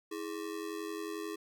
square ring-modulated tone, 370 Hz, F#4, in tune, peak -35 dBFS, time 0.11-1.36 s, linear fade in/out 10 ms, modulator 45.6 Hz, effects 12-bit

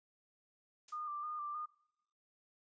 blue noise with exponential decay, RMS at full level -50 dBFS, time 0.88-1.06 s, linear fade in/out 5 ms, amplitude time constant 38 ms
sine tone with vibrato, 1200 Hz, D6, 37 cents sharp, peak -39 dBFS, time 0.92-1.66 s, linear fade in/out 10 ms, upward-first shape square, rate 3.2 Hz, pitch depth 30 cents each way
effects noise-tail reverb RT60 0.9 s tail -25 dB re dry + resampled to 16000 Hz

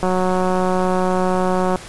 click train, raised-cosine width 1 ms, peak -6 dBFS, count 319, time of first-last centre 0.03-1.758 s, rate 184 Hz, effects pink hiss -36 dBFS RMS until 1.88 s + resampled to 24000 Hz

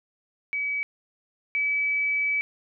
sine tone pair in turn, 2280 / 2292 Hz, C#7 / D7, +48 / -43 cents, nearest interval unison, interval 9 cents, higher second, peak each -25 / -22 dBFS, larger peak second, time 0.53-0.83 / 1.55-2.41 s, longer second, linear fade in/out 0 ms, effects none

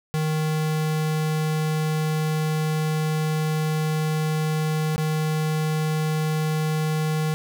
square tone with dropouts, 155.56 Hz, D#3, in tune, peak -22 dBFS, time 0.14-7.34 s, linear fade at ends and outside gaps 0 ms, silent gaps 4.961-4.98 s, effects none

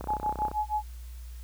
click train, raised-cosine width 1 ms, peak -22 dBFS, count 17, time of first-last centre 0.01-0.515 s, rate 31.7 Hz
sine tone with tremolo, 848 Hz, G#5, 36 cents sharp, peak -24 dBFS, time 0.08-0.83 s, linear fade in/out 10 ms, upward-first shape sine, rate 6.3 Hz, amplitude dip 100%
effects added 60 Hz sine -39 dBFS peak until 1.43 s + white hiss -57 dBFS RMS until 1.43 s

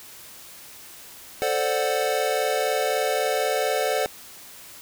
square chord, D dominant seventh, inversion second, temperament equal, 440 / 523.3 / 587.3 / 740 Hz, A4 / C5 / D5 / F#5, 0 / 0 / 0 / 0 cents, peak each -28 dBFS, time 1.42-4.06 s, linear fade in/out 0 ms, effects white hiss -44 dBFS RMS until 4.81 s

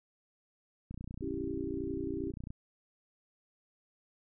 click train, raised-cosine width 5 ms, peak -30 dBFS, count 49, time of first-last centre 0.91-2.505 s, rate 30.1 Hz
sine chord, C# diminished, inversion none, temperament equal, 277.2 / 329.6 / 392 Hz, C#4 / E4 / G4, 0 / 0 / 0 cents, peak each -39 dBFS, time 1.21-2.32 s, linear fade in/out 20 ms
effects none

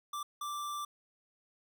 square tone bursts at uneven times, 1174.7 Hz, D6, in tune, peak -37 dBFS, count 2, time 0.13-0.23 / 0.41-0.85 s, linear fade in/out 5 ms, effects none

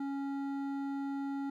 sine tone with hard clipping, 277.2 Hz, C#4, in tune, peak -36 dBFS, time 0-1.5 s, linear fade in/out 5 ms, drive 10 dB, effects none

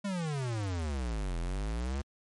square exponential two-way sweep, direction down then up, 207 to 41.2 to 71.9 Hz, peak -32 dBFS, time 0.04-2.02 s, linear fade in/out 10 ms, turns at 1.38 s, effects MP3 48 kbps

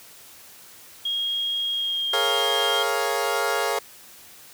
sine tone with pitch glide, 3265 to 3214 Hz, G#7 to G7, -30 to +43 cents, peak -23 dBFS, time 1.05-2.83 s, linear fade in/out 5 ms, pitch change -27 cents, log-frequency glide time 1.72-2.12 s
20% pulse chord, Bb minor seventh, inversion third, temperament equal, 415.3 / 466.2 / 554.4 / 698.5 Hz, Ab4 / Bb4 / Db5 / F5, 0 / 0 / 0 / 0 cents, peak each -23 dBFS, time 2.13-3.79 s, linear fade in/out 5 ms
effects white hiss -47 dBFS RMS until 4.53 s + high-pass 60 Hz 12 dB/octave

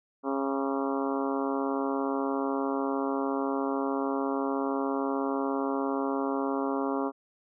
harmonic tone with a mistuned harmonic, 136.9 Hz, C#3, 21 cents flat, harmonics 2 / 3 / 4 / 5 / 6 / 7 / 8 / 9 / 10, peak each -30 / -33 / -36 / -38 / -39 / -38 / -39 / -40 / -44 dBFS, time 0.23-7.12 s, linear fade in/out 50 ms, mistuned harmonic 9, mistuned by -62 cents, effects none

